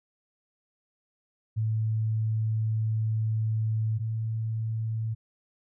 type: tone pair in turn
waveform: sine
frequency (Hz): 110 / 111.41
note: A2 / A2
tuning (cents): 0 / +22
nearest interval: unison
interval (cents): 22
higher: second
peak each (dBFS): -24 / -27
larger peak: first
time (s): 1.56-3.99 / 3.99-5.15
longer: first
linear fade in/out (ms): 20
effects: none